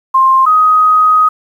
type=tone pair in turn; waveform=sine; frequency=1056 / 1254.8 Hz; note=C6 / D#6; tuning=+16 / +14 cents; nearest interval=minor third; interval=298 cents; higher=second; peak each=-5 dBFS; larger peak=neither; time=0.14-0.46 / 0.46-1.29 s; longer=second; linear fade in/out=10 ms; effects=7-bit